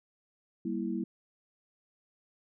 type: chord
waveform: sine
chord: E diminished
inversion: first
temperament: equal with one note detuned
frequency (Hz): 196 / 235.1 / 329.6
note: G3 / Bb3 / E4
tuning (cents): 0 / +15 / 0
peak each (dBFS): -35 / -35 / -35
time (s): 0.65-1.04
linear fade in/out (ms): 5
effects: none